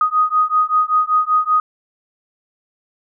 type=beating tone pair; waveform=sine; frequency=1244.5 / 1249.7 Hz; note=D#6 / D#6; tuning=0 / +7 cents; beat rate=5.2 Hz; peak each=-16 dBFS; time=0.01-1.6 s; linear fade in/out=2 ms; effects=none